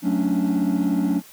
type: chord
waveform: triangle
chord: D major seventh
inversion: first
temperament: equal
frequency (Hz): 185 / 220 / 277.2 / 293.7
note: F#3 / A3 / C#4 / D4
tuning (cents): 0 / 0 / 0 / 0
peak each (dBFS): -21 / -23 / -20 / -21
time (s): 0.02-1.22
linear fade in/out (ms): 50
effects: tanh soft clip ceiling -12 dBFS + white hiss -47 dBFS RMS until 1.32 s